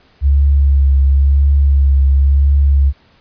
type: tone with vibrato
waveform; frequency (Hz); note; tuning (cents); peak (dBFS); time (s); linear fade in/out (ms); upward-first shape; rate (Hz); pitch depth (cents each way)
sine; 69.3; C#2; 0; -7; 0.21-2.93; 50; triangle; 0.96; 32
effects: pink hiss -51 dBFS RMS until 3.2 s + resampled to 11025 Hz